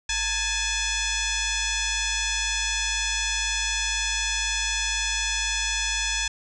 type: tone with frequency modulation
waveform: sine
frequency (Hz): 1760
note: A6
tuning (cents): 0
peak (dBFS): -23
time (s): 0.09-6.28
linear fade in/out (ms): 5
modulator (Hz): 854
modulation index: 6.4
effects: none